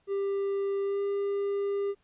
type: tone with pitch glide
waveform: triangle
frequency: 396 to 400.6 Hz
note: G4 to G4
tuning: +18 to +38 cents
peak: -25 dBFS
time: 0.07-1.95 s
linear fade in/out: 50 ms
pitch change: +20 cents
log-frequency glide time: 0.83-1.01 s
effects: pink hiss -70 dBFS RMS until 2.03 s + resampled to 8000 Hz